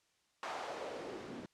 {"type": "noise with band-pass filter sweep", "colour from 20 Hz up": "white", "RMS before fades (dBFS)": -44, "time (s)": [0.43, 1.46], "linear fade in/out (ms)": 0, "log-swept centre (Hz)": [910, 240], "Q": 2, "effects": ["white hiss -75 dBFS RMS until 1.53 s", "low-pass 7000 Hz 12 dB/octave"]}